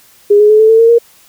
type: tone with pitch steps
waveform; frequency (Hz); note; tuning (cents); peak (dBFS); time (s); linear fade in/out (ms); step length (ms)
sine; 410.5 / 419.6 / 428.9 / 438.4 / 448.2 / 458.1 / 468.3; G#4 / G#4 / A4 / A4 / A4 / A#4 / A#4; -20 / +18 / -44 / -6 / +32 / -30 / +8; -3; 0.3-0.986; 10; 98
effects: white hiss -45 dBFS RMS until 1.28 s